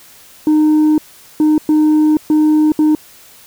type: tone bursts at uneven times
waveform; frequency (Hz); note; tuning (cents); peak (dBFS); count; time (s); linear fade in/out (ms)
sine; 306.6; D#4; -25; -5; 5; 0.47-0.98 / 1.4-1.58 / 1.69-2.17 / 2.3-2.72 / 2.79-2.95; 2
effects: tanh soft clip ceiling -7 dBFS + white hiss -42 dBFS RMS until 3.46 s